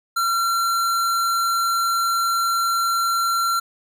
square tone, 1365 Hz, F6, 40 cents flat, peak -19 dBFS, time 0.16-3.6 s, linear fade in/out 10 ms, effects none

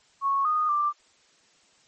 sine tone with pitch steps, 1103 / 1234 / 1180 Hz, C#6 / D#6 / D6, -9 / -15 / +8 cents, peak -21 dBFS, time 0.21-0.93 s, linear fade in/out 50 ms, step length 240 ms, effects white hiss -61 dBFS RMS until 1.87 s + MP3 32 kbps

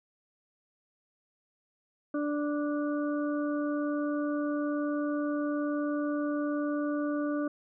harmonic tone, 293.7 Hz, D4, in tune, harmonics 1 / 2 / 4 / 5, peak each -29 / -35 / -41 / -43 dBFS, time 2.14-7.48 s, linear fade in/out 5 ms, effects none

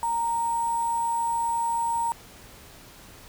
sine tone with sample-and-hold, 927 Hz, A#5, 10 cents flat, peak -23 dBFS, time 0.03-2.12 s, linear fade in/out 0 ms, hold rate 8820 Hz, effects pink hiss -48 dBFS RMS until 3.28 s

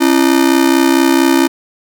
45% pulse ring-modulated tone, 303.2 Hz, D#4, 45 cents flat, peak -5 dBFS, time 0-1.48 s, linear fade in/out 20 ms, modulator 32.2 Hz, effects none

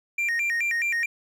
triangle tone with vibrato, 2100 Hz, C7, 6 cents sharp, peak -21 dBFS, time 0.18-1.06 s, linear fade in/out 5 ms, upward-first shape square, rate 4.7 Hz, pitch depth 210 cents each way, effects none

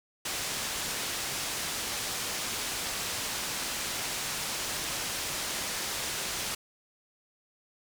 white low-pass noise, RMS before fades -34 dBFS, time 0.25-6.55 s, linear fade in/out 5 ms, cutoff 8000 Hz, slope 12 dB/octave, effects none

